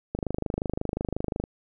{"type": "click train", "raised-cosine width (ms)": 2, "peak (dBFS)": -14, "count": 34, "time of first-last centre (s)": [0.15, 1.439], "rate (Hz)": 25.6, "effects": []}